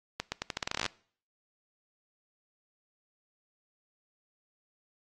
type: accelerating click train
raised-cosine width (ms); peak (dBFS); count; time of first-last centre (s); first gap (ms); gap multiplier
0.2; -14; 16; 0.2-0.863; 120; 0.83
effects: noise-tail reverb RT60 0.5 s tail -23 dB re dry + AAC 32 kbps